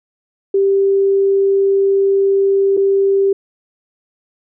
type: tone with dropouts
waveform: sine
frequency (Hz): 392.7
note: G4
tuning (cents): +3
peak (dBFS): -10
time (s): 0.54-3.33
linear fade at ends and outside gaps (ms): 5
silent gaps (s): 2.769-2.773
effects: none